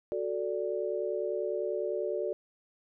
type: chord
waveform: sine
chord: D major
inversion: first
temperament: equal with one note detuned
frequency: 370 / 440 / 583.3 Hz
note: F#4 / A4 / D5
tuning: 0 / 0 / -12 cents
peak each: -34 dBFS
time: 0.12-2.33 s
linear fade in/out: 0 ms
effects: none